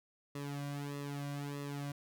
sawtooth tone with flanger, 142.7 Hz, D3, 49 cents flat, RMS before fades -41 dBFS, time 0.35-1.92 s, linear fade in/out 5 ms, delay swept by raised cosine 1.3 to 2.3 ms, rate 1.6 Hz, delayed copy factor -0.8, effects none

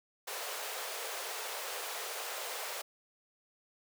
pink high-pass noise, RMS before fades -40 dBFS, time 0.27-2.82 s, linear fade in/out 10 ms, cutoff 430 Hz, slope 48 dB/octave, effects none

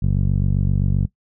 15% pulse tone with low-pass filter, 47.67 Hz, G1, 48 cents flat, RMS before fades -18 dBFS, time 0.02-1.06 s, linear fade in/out 10 ms, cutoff 170 Hz, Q 1.2, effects noise-tail reverb RT60 0.1 s tail -19 dB re dry

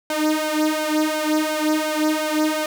sawtooth tone with flanger, 308.1 Hz, D#4, 17 cents flat, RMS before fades -21 dBFS, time 0.1-2.66 s, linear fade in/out 2 ms, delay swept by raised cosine 1.3 to 3.1 ms, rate 2.8 Hz, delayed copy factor +0.75, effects none

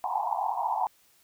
pink band-pass noise, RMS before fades -29 dBFS, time 0.04-0.87 s, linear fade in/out 0 ms, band 720 to 1000 Hz, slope 96 dB/octave, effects white hiss -63 dBFS RMS until 1.23 s

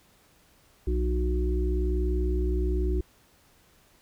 harmonic tone, 61 Hz, B1, 21 cents flat, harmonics 1 / 3 / 5 / 6, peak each -24 / -39 / -36 / -31 dBFS, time 0.87-3.01 s, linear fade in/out 5 ms, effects pink hiss -61 dBFS RMS until 4.01 s

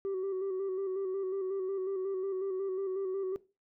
sine tone with vibrato, 382.6 Hz, G4, 42 cents flat, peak -29 dBFS, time 0.05-3.36 s, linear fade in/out 0 ms, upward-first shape square, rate 5.5 Hz, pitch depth 39 cents each way, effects noise-tail reverb RT60 0.3 s tail -20 dB re dry + tanh soft clip ceiling -30 dBFS

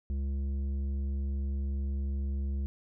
sine tone with tanh clipping, 68.8 Hz, C#2, 12 cents flat, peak -31 dBFS, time 0.1-2.66 s, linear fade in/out 0 ms, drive 9 dB, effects none

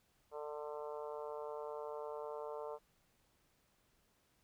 harmonic tone, 149.1 Hz, D3, 27 cents sharp, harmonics 3 / 4 / 5 / 6 / 7 / 8 / 9, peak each -45 / -47 / -55 / -51 / -53 / -58 / -60 dBFS, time 0.31-2.79 s, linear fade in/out 50 ms, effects pink hiss -75 dBFS RMS until 4.43 s

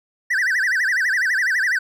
triangle tone with vibrato, 1738 Hz, A6, 22 cents flat, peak -15 dBFS, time 0.3-1.79 s, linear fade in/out 10 ms, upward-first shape sine, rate 12 Hz, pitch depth 240 cents each way, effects none

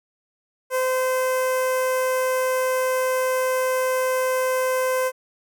sawtooth tone with notch filter, 515 Hz, C5, 28 cents flat, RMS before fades -22 dBFS, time 0.7-5.12 s, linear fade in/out 50 ms, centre 3900 Hz, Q 0.87, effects none

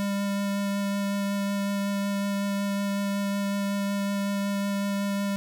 square tone with vibrato, 199.9 Hz, G3, 34 cents sharp, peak -26 dBFS, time 0-5.36 s, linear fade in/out 0 ms, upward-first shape sine, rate 5.4 Hz, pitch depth 9 cents each way, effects none

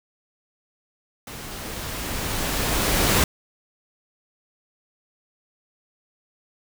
pink noise with level ramp, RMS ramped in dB -37 to -18 dBFS, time 1.27-3.24 s, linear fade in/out 2 ms, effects none

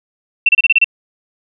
sine tone bursts, 2698 Hz, E7, 40 cents sharp, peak -6 dBFS, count 7, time 0.46-0.844 s, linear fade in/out 5 ms, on 30 ms, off 29 ms, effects none

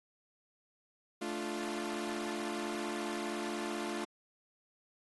sawtooth chord, D minor, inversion second, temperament equal with one note detuned, 219 / 293.7 / 349.2 Hz, A3 / D4 / F4, -8 / 0 / 0 cents, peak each -37 / -38 / -35 dBFS, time 1.21-4.05 s, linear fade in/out 10 ms, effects AAC 32 kbps

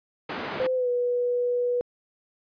pink band-pass noise, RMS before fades -33 dBFS, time 0.29-0.67 s, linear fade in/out 5 ms, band 260 to 2400 Hz, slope 12 dB/octave
sine tone with pitch glide, 514 to 488.8 Hz, C5 to B4, -31 to -18 cents, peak -22 dBFS, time 0.6-1.81 s, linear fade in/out 0 ms, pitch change -87 cents, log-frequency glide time 0.75-0.89 s
effects resampled to 11025 Hz

